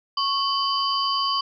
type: tone cluster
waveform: sine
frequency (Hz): 1103 / 3045 / 4604 / 4853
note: C#6 / F#7 / D8 / D#8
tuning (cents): -9 / +49 / -35 / -44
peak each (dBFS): -23 / -28 / -30 / -28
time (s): 0.17-1.41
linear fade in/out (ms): 5
effects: none